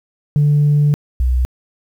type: tone pair in turn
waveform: sine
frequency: 146.83 / 62.8 Hz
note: D3 / B1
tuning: 0 / +30 cents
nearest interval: octave + minor third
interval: 1470 cents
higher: first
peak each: -8 / -11 dBFS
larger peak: first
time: 0.36-0.94 / 1.2-1.45 s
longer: first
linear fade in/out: 0 ms
effects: tanh soft clip ceiling -7 dBFS + 8-bit